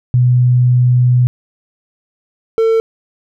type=tone pair in turn; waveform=sine / triangle; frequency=124.2 / 450.1 Hz; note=B2 / A4; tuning=+10 / +39 cents; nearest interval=octave + minor seventh; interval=2229 cents; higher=second; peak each=-7 dBFS; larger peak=neither; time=0.14-1.27 / 2.58-2.8 s; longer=first; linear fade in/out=0 ms; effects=none